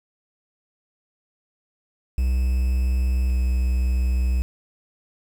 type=tone pair in turn; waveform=triangle; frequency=63.4 / 62.85 Hz; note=B1 / B1; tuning=+46 / +31 cents; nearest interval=unison; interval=15 cents; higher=first; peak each=-16 dBFS; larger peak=neither; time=2.18-3.3 / 3.3-4.42 s; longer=neither; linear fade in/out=0 ms; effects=7-bit